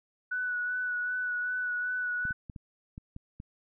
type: tone with vibrato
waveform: sine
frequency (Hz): 1480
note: F#6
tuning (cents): 0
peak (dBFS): -29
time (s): 0.31-2.33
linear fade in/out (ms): 10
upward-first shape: sine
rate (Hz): 2.6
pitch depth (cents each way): 20
type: clicks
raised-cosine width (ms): 5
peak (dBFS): -29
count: 7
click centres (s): 2.253 / 2.308 / 2.498 / 2.562 / 2.979 / 3.164 / 3.401
effects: none